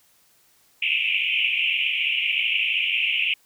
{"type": "band-pass noise", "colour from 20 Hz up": "pink", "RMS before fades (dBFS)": -23, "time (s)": [0.82, 3.34], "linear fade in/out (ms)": 5, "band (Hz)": [2300, 3000], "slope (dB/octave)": 96, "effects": ["white hiss -60 dBFS RMS until 3.45 s"]}